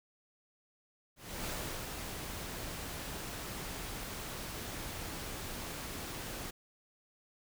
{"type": "noise with ADSR envelope", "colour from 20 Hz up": "pink", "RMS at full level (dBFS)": -38, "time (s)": [1.16, 6.51], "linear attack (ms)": 310, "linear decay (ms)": 380, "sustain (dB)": -4, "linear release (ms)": 12, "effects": []}